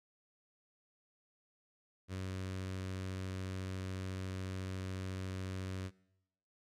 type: tone with notch filter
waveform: sawtooth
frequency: 94 Hz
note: F#2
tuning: 28 cents sharp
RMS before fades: -41 dBFS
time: 2.08-5.91 s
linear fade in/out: 50 ms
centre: 810 Hz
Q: 2
effects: noise-tail reverb RT60 0.9 s tail -23 dB re dry + low-pass 9000 Hz 12 dB/octave